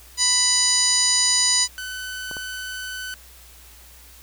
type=harmonic tone; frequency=990 Hz; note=B5; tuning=4 cents sharp; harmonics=1 / 2 / 3 / 4 / 5 / 6 / 7 / 9; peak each=-33 / -29 / -31 / -25 / -21 / -26 / -21 / -26 dBFS; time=0.17-1.68 s; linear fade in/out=50 ms
type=tone; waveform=sawtooth; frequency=1508 Hz; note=F#6; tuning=32 cents sharp; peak=-26 dBFS; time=1.78-3.14 s; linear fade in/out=0 ms
type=clicks; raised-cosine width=1 ms; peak=-22 dBFS; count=2; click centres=2.313 / 2.368 s
effects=added 60 Hz sine -48 dBFS peak until 4.22 s + white hiss -48 dBFS RMS until 4.22 s